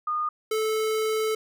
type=tone pair in turn; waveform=sine / square; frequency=1224 / 436.3 Hz; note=D#6 / A4; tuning=-29 / -15 cents; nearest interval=octave + tritone; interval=1786 cents; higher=first; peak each=-24 dBFS; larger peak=neither; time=0.07-0.29 / 0.51-1.35 s; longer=second; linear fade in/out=5 ms; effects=none